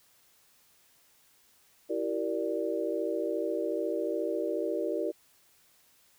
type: chord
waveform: sine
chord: E half-diminished seventh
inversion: none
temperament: equal with one note detuned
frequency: 329.6 / 383.7 / 466.2 / 587.3 Hz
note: E4 / G4 / Bb4 / D5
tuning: 0 / -37 / 0 / 0 cents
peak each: -34 dBFS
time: 1.89-5.12 s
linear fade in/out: 20 ms
effects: white hiss -64 dBFS RMS until 6.18 s